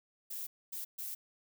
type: noise bursts at uneven times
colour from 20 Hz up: violet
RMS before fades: -41 dBFS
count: 3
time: 0.3-0.47 / 0.72-0.85 / 0.98-1.15 s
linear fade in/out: 10 ms
effects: none